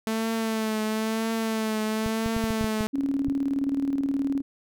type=tone with vibrato; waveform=sawtooth; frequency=220.7 Hz; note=A3; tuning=5 cents sharp; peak=-21 dBFS; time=0.07-2.87 s; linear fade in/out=0 ms; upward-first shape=triangle; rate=1 Hz; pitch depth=42 cents each way
type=clicks; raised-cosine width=5 ms; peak=-19 dBFS; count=9; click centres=2.062 / 2.261 / 2.365 / 2.44 / 2.506 / 2.611 / 2.643 / 2.808 / 3.284 s
type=tone with tremolo; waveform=sine; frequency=276.2 Hz; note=C#4; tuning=6 cents flat; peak=-21 dBFS; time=2.93-4.42 s; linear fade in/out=20 ms; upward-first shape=square; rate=19 Hz; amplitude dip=50%
effects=none